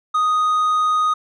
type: tone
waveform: triangle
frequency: 1244.5 Hz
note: D#6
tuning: in tune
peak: -13 dBFS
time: 0.14-1.14 s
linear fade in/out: 10 ms
effects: resampled to 22050 Hz